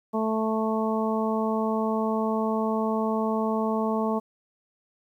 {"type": "harmonic tone", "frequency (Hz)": 220, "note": "A3", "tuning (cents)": 0, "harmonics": [1, 2, 3, 4, 5], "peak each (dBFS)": [-26, -29, -31, -32, -33], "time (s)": [0.13, 4.2], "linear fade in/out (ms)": 20, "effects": ["10-bit"]}